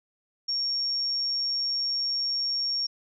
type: tone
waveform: sine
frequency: 5530 Hz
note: F8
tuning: 18 cents flat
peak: -25 dBFS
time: 0.48-2.87 s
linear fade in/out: 10 ms
effects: none